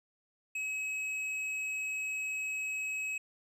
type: tone with tanh clipping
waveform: triangle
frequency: 2559 Hz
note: D#7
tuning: 48 cents sharp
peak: -35 dBFS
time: 0.55-3.18 s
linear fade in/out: 5 ms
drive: 14 dB
effects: low-pass 12000 Hz 12 dB/octave